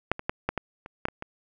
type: clicks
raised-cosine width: 0.5 ms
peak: -7 / -20 / -10 / -10 / -13 / -25 / -9 / -19 / -20 dBFS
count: 9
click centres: 0.116 / 0.194 / 0.295 / 0.49 / 0.577 / 0.861 / 1.054 / 1.085 / 1.224 s
effects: none